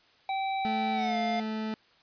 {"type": "tone with pitch glide", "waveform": "square", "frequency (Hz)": [774, 701.6], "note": ["G5", "F5"], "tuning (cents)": [-22, 8], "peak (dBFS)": -29, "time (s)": [0.29, 1.4], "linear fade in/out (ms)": 2, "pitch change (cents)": -170, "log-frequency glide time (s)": [0.93, 1.17]}
{"type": "tone", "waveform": "40% pulse", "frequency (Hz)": 218.1, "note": "A3", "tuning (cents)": -15, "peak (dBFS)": -30, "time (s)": [0.65, 1.74], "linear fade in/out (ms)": 0}
{"effects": ["white hiss -62 dBFS RMS until 2.02 s", "resampled to 11025 Hz"]}